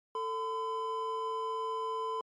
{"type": "tone pair together", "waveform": "triangle", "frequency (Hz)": [444.6, 1015], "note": ["A4", "B5"], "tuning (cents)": [18, 47], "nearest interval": "octave + major second", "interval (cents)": 1429, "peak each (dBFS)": [-35, -32], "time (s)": [0.15, 2.21], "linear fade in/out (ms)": 2, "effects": ["MP3 48 kbps"]}